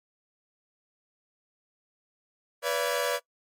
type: tone cluster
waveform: sawtooth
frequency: 491.4 / 575 / 675 / 1642 Hz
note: B4 / D5 / E5 / G#6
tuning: -9 / -37 / +41 / -20 cents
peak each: -26 / -25 / -31 / -32 dBFS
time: 2.62-3.2 s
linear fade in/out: 50 ms
effects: noise-tail reverb RT60 0.1 s tail -21 dB re dry + MP3 64 kbps